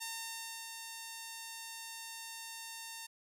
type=tone with ADSR envelope; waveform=5% pulse; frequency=910 Hz; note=A#5; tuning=42 cents flat; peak=-27 dBFS; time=0-3.07 s; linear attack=21 ms; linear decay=650 ms; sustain=-5 dB; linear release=13 ms; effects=none